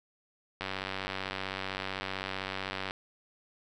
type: click train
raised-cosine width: 0.3 ms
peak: -18 dBFS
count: 221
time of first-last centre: 0.61-2.909 s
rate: 95.7 Hz
effects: none